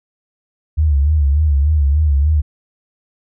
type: tone with vibrato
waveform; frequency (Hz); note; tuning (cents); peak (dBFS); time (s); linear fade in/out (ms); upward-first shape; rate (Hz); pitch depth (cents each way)
sine; 73.42; D2; 0; -10; 0.77-2.42; 20; sine; 3.4; 110
effects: none